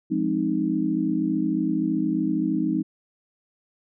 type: chord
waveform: sine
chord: F minor seventh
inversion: none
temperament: equal with one note detuned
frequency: 174.61 / 207.7 / 262.8 / 311.1 Hz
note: F3 / Ab3 / C4 / Eb4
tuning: 0 / 0 / +8 / 0 cents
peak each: -29 / -28 / -27 / -24 dBFS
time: 0.1-2.83 s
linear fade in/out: 20 ms
effects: none